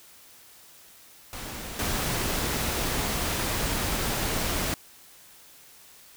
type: noise with level steps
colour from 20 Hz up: pink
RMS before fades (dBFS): -37 / -28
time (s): 1.33-4.74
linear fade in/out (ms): 0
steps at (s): 1.79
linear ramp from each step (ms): 2
effects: white hiss -52 dBFS RMS until 6.16 s